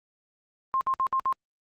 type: tone bursts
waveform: sine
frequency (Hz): 1059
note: C6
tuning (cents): +21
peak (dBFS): -22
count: 5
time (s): 0.74-1.326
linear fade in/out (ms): 0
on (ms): 70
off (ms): 59
effects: Opus 32 kbps